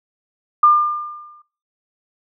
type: tone with exponential decay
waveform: sine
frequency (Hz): 1200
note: D6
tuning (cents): +37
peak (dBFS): -6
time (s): 0.63-1.42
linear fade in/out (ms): 5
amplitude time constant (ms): 170
effects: noise-tail reverb RT60 0.4 s tail -21 dB re dry